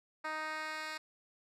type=tone with band-pass filter sweep; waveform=10% pulse; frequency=311.1 Hz; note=D#4; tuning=in tune; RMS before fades=-40 dBFS; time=0.24-0.98 s; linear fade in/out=10 ms; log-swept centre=1400 to 3100 Hz; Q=0.89; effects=none